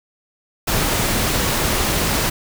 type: noise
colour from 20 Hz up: pink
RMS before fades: -19 dBFS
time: 0.67-2.3 s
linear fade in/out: 10 ms
effects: none